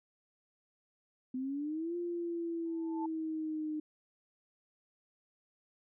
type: exponential two-way sweep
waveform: sine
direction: up then down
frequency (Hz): 252.5 to 349.2 to 305.2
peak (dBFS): -34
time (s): 1.34-3.8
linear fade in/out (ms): 5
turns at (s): 1.96
type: tone with exponential growth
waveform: sine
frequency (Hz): 880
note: A5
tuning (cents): 0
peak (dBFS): -35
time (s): 2.65-3.06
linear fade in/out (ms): 5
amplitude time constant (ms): 87
effects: none